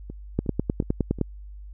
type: two click trains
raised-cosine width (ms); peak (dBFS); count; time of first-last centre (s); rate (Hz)
3; -23 / -9; 4 / 9; 0.1-1.187 / 0.39-1.213; 2.76 / 9.72
effects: added 50 Hz sine -38 dBFS peak until 1.73 s